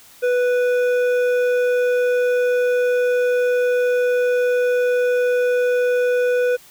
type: tone with hard clipping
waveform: sine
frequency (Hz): 493.6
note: B4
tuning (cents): -1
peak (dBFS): -17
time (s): 0.22-6.57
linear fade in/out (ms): 20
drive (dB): 9
effects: white hiss -47 dBFS RMS until 6.7 s

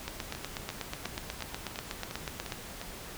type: two click trains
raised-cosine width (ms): 0.2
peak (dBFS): -17 / -21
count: 21 / 8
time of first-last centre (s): 0.08-2.522 / 0.35-2.815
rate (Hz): 8.19 / 2.84
effects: pink hiss -44 dBFS RMS until 3.17 s

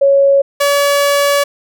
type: tone pair in turn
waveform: sine / sawtooth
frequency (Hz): 554.4 / 569.3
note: C#5 / C#5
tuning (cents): 0 / +46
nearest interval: unison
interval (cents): 46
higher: second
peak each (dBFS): -6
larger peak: neither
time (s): 0.01-0.42 / 0.6-1.44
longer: second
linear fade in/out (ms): 10
effects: none

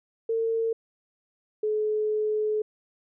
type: tone pair in turn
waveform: sine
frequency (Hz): 453 / 427.6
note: A#4 / A4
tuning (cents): -50 / -49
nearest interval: minor second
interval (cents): 99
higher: first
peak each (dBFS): -23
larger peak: neither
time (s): 0.29-0.73 / 1.63-2.62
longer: second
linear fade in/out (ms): 5
effects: none

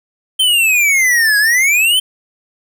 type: exponential two-way sweep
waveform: square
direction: down then up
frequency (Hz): 3136 to 1643 to 3136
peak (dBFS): -10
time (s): 0.39-2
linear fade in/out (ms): 10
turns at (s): 1.38
effects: none

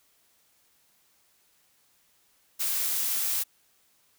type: noise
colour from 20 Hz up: blue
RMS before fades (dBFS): -28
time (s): 2.59-3.44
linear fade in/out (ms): 20
effects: white hiss -66 dBFS RMS until 4.18 s

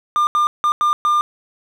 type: tone bursts at uneven times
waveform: triangle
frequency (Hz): 1200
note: D6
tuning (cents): +37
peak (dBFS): -11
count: 5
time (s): 0.16-0.27 / 0.35-0.47 / 0.64-0.72 / 0.81-0.93 / 1.05-1.21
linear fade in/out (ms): 0
effects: 8-bit

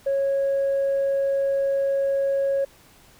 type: tone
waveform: sine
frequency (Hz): 550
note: C#5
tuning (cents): -14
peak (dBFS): -18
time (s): 0.06-2.65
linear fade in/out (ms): 10
effects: tanh soft clip ceiling -17 dBFS + pink hiss -53 dBFS RMS until 3.19 s

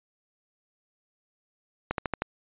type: slowing click train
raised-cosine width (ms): 0.5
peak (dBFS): -12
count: 5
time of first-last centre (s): 1.91-2.22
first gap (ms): 72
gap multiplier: 1.05
effects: resampled to 8000 Hz

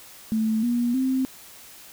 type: tone with pitch steps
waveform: sine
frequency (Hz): 220 / 239.9 / 261.6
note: A3 / A#3 / C4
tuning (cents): 0 / +50 / 0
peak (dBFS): -20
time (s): 0.32-1.25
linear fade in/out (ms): 0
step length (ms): 310
effects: white hiss -46 dBFS RMS until 1.92 s

